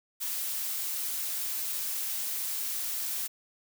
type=noise; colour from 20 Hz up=blue; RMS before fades=-33 dBFS; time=0.2-3.28 s; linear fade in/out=20 ms; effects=none